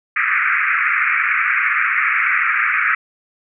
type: band-pass noise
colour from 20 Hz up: white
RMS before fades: -17 dBFS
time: 0.16-2.95 s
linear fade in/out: 5 ms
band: 1200 to 2400 Hz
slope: 96 dB/octave
effects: none